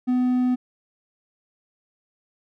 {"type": "tone", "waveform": "triangle", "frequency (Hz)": 250.7, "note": "B3", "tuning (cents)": 26, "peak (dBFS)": -16, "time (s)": [0.07, 0.56], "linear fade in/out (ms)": 20, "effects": []}